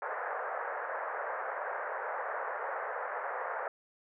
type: band-pass noise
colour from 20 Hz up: pink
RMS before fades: -37 dBFS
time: 0.02-3.68 s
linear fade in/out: 2 ms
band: 490 to 1800 Hz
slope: 48 dB/octave
effects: none